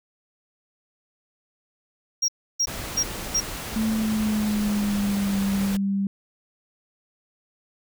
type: tone bursts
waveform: triangle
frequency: 5620 Hz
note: F8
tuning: 10 cents sharp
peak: -18 dBFS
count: 4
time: 2.22-3.406 s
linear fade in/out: 10 ms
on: 64 ms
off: 310 ms
type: noise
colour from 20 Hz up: pink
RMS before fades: -33 dBFS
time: 2.67-5.77 s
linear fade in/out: 5 ms
type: tone with pitch glide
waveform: sine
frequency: 220 to 197.13 Hz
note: A3 to G3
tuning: 0 to +10 cents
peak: -21 dBFS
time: 3.76-6.07 s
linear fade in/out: 2 ms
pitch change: -190 cents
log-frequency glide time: 3.93-5.38 s
effects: none